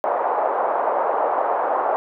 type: band-pass noise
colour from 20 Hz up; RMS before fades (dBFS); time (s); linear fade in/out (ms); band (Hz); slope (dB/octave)
pink; -21; 0.04-1.96; 0; 560 to 990; 24
effects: none